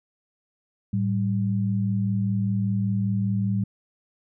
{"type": "tone pair together", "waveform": "sine", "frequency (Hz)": [109.5, 194.59], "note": ["A2", "G3"], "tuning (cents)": [-8, -12], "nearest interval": "minor seventh", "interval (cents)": 996, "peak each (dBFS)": -24, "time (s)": [0.93, 3.64], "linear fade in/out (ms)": 5, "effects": []}